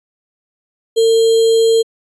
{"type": "tone with sample-and-hold", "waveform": "sine", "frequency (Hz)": 452.3, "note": "A4", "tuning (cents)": 48, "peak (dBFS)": -8, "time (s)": [0.96, 1.83], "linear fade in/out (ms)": 20, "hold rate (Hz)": 3675, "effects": ["resampled to 24000 Hz"]}